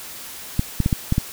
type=clicks; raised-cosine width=5 ms; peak=-5 dBFS; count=6; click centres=0.594 / 0.803 / 0.861 / 0.928 / 1.124 / 1.181 s; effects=white hiss -36 dBFS RMS until 1.32 s